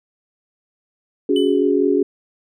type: chord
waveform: sine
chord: C# suspended fourth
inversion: none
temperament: equal with one note detuned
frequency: 282 / 370 / 415.3 Hz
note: C#4 / F#4 / G#4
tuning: +30 / 0 / 0 cents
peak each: -18 dBFS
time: 1.29-2.03 s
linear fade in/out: 5 ms
type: tone with exponential decay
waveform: triangle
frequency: 3000 Hz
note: F#7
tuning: 23 cents sharp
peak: -21 dBFS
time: 1.36-1.71 s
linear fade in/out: 2 ms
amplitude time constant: 74 ms
effects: none